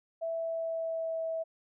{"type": "tone with pitch glide", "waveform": "sine", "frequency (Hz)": [659.3, 651], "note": ["E5", "E5"], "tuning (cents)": [0, -22], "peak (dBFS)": -31, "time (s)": [0.21, 1.44], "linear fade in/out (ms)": 20, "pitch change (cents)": -22, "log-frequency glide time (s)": [0.35, 1.21], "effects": []}